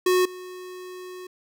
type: tone with level steps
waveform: square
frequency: 365.8 Hz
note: F#4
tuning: 20 cents flat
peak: -18 / -37 dBFS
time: 0.06-1.27 s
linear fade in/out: 5 ms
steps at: 0.25 s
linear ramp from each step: 5 ms
effects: none